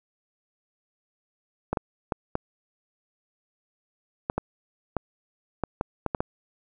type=clicks; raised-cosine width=1 ms; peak=-11 dBFS; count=12; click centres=1.73 / 1.772 / 2.122 / 2.354 / 4.299 / 4.38 / 4.967 / 5.637 / 5.811 / 6.063 / 6.148 / 6.205 s; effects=none